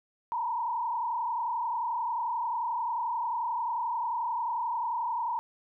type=tone with frequency modulation; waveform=sine; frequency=945 Hz; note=A#5; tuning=23 cents sharp; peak=-28 dBFS; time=0.32-5.39 s; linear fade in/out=0 ms; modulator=31.3 Hz; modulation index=1.6; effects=none